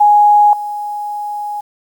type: tone with level steps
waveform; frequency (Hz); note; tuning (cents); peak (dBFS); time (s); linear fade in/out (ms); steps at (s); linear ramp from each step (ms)
sine; 830.6; G#5; 0; -5 / -19; 0-1.61; 10; 0.53; 2
effects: 7-bit